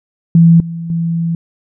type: tone with level steps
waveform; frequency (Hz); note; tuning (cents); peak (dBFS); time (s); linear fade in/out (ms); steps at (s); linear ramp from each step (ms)
sine; 167; E3; +23; -3 / -20 / -13; 0.35-1.35; 2; 0.6 / 0.9; 2
effects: none